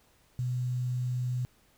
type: tone with quantisation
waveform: sine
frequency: 124.9 Hz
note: B2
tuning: 20 cents sharp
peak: -28 dBFS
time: 0.39-1.45 s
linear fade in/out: 0 ms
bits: 9
effects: pink hiss -65 dBFS RMS until 1.77 s